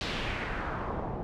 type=noise with low-pass filter sweep; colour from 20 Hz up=pink; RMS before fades=-34 dBFS; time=0.01-1.23 s; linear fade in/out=0 ms; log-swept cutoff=4100 to 620 Hz; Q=1.8; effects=none